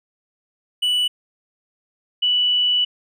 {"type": "tone pair in turn", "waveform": ["triangle", "sine"], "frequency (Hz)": [2960, 2960], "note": ["F#7", "F#7"], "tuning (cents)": [0, 0], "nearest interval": "unison", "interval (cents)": 0, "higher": "neither", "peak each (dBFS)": -15, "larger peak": "neither", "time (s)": [[0.82, 1.08], [2.22, 2.85]], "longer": "second", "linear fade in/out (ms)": 10, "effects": []}